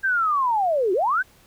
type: linear two-way sweep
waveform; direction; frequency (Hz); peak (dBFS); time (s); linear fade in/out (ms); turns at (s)
sine; down then up; 1604 to 349.2 to 1604; -18; 0.03-1.23; 20; 0.93
effects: pink hiss -55 dBFS RMS until 1.46 s